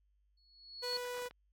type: tone with exponential growth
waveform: sine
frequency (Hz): 4370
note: C#8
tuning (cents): -26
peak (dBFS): -33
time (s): 0.37-0.97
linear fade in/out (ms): 5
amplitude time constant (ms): 130
type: tone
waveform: sawtooth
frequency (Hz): 492.1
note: B4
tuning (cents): -6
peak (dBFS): -35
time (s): 0.82-1.29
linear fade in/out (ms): 20
type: clicks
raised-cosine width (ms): 0.3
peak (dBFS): -36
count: 6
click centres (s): 0.93 / 0.972 / 1.18 / 1.22 / 1.258 / 1.31
effects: added 50 Hz sine -70 dBFS peak until 1.52 s + AAC 64 kbps